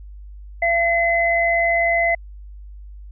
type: tone pair together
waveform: sine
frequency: 680 / 2038 Hz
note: F5 / C7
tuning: -46 / -46 cents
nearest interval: octave + perfect fifth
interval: 1900 cents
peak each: -18 dBFS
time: 0.62-2.15 s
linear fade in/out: 5 ms
effects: added 50 Hz sine -35 dBFS peak until 3.11 s